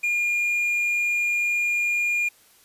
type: tone with quantisation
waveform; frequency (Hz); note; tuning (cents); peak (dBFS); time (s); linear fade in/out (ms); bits
triangle; 2417; D7; +49; -19; 0.03-2.29; 10; 8
effects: white hiss -56 dBFS RMS until 2.64 s + resampled to 32000 Hz